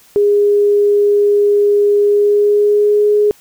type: tone with pitch glide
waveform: sine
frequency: 410 to 417.2 Hz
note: G#4 to G#4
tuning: -22 to +8 cents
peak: -8 dBFS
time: 0.16-3.31 s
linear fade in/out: 0 ms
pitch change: +30 cents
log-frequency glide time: 2-3.1 s
effects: white hiss -47 dBFS RMS until 3.4 s